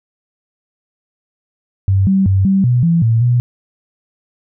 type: tone with pitch steps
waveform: sine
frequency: 96.8 / 192.6 / 96.3 / 193.6 / 123 / 168 / 114 / 121.9 Hz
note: G2 / G3 / G2 / G3 / B2 / E3 / A#2 / B2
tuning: -21 / -30 / -30 / -21 / -7 / +33 / -38 / -22 cents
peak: -9 dBFS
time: 1.88-3.4 s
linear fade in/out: 0 ms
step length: 190 ms
effects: none